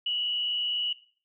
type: tone with frequency modulation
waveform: sine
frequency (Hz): 2932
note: F#7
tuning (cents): -16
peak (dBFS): -26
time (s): 0.06-0.93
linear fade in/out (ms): 5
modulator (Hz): 124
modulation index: 0.46
effects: noise-tail reverb RT60 0.5 s tail -18 dB re dry